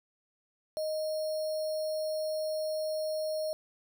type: tone with sample-and-hold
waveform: sine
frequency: 622.3 Hz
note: D#5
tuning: in tune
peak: -30 dBFS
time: 0.77-3.53 s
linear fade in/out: 0 ms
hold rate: 4900 Hz
effects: none